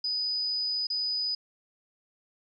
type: tone with dropouts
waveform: sine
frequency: 4978 Hz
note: D#8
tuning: in tune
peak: -27 dBFS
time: 0.04-1.35 s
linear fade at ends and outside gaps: 5 ms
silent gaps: 0.87-0.901 s
effects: none